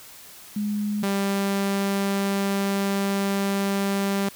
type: tone pair in turn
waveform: sine / sawtooth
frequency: 207.7 / 197.73 Hz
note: G#3 / G3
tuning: 0 / +15 cents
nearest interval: minor second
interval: 85 cents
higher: first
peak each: -23 / -18 dBFS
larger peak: second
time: 0.56-1.03 / 1.03-4.29 s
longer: second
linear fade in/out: 5 ms
effects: white hiss -45 dBFS RMS until 4.35 s